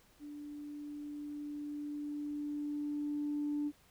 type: tone with level ramp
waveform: sine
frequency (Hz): 293.7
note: D4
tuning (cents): 0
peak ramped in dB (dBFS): -44 to -31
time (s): 0.19-3.72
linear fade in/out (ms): 50
effects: tanh soft clip ceiling -28 dBFS + pink hiss -66 dBFS RMS until 3.9 s